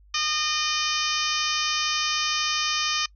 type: harmonic tone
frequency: 611 Hz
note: D#5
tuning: 32 cents flat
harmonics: 2 / 3 / 4 / 5 / 6 / 7 / 8 / 9 / 10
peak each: -30 / -34 / -30 / -30 / -33 / -36 / -32 / -32 / -32 dBFS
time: 0.14-3.06 s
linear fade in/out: 5 ms
effects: noise-tail reverb RT60 0.1 s tail -24 dB re dry + added 50 Hz sine -51 dBFS peak until 3.15 s